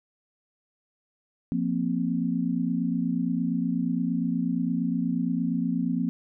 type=chord; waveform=sine; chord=F suspended fourth; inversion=none; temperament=equal; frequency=174.61 / 233.1 / 261.6 Hz; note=F3 / Bb3 / C4; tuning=0 / 0 / 0 cents; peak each=-28 dBFS; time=1.52-6.09 s; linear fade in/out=0 ms; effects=none